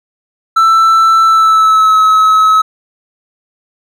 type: tone with pitch glide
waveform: triangle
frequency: 1329 to 1286.7 Hz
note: E6 to E6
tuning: +14 to -42 cents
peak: -3 dBFS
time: 0.56-2.62 s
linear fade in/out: 10 ms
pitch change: -56 cents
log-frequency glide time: 1.24-1.98 s
effects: none